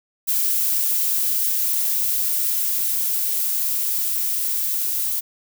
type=noise with level ramp; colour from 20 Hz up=violet; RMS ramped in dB=-20 to -23 dBFS; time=0.27-5.21 s; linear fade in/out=20 ms; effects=none